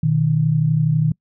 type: tone pair together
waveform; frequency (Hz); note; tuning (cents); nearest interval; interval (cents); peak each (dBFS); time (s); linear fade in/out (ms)
sine; 123.74 / 155.9; B2 / D#3; +4 / +4; major third; 400; -20 / -15; 0.03-1.12; 5
effects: noise-tail reverb RT60 0.1 s tail -26 dB re dry